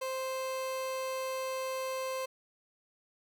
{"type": "tone", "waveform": "30% pulse", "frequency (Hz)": 523.3, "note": "C5", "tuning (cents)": 0, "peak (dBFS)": -31, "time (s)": [0.01, 2.26], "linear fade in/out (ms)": 10, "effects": []}